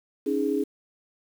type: chord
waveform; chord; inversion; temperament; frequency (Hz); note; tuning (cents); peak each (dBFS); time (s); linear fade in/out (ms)
sine; C# suspended second; none; just; 277.2 / 311.8 / 415.8; C#4 / D#4 / G#4; 0 / +4 / +2; -27 / -28 / -26; 0.26-0.64; 10
effects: 8-bit